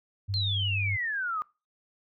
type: tone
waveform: sine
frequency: 98.9 Hz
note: G2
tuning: 16 cents sharp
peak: -28 dBFS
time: 0.28-0.97 s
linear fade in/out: 20 ms
type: exponential sweep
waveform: sine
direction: down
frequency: 4259 to 1204 Hz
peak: -28 dBFS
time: 0.34-1.42 s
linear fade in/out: 0 ms
effects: noise-tail reverb RT60 0.3 s tail -23 dB re dry